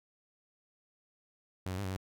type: tone with pitch steps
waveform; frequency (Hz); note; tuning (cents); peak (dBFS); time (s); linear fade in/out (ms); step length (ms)
sawtooth; 93.2 / 92.3 / 100.8 / 93.7 / 94.8; F#2 / F#2 / G2 / F#2 / F#2; +13 / -4 / +49 / +22 / +43; -31; 1.66-1.965; 0; 61
effects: none